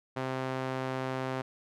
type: tone with band-pass filter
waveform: sawtooth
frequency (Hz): 130.81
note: C3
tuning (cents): 0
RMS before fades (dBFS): -34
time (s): 0.16-1.42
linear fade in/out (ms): 10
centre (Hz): 840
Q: 0.54
effects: none